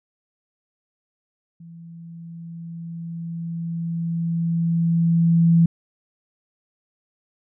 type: tone with level ramp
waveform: sine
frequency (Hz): 167.3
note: E3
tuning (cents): +26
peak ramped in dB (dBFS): -39 to -11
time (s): 1.6-5.66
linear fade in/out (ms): 5
effects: none